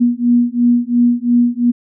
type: beating tone pair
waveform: sine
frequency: 239.3 / 242.2 Hz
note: A#3 / B3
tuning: +46 / -34 cents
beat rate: 2.9 Hz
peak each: -13 dBFS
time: 0-1.72 s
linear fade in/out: 20 ms
effects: none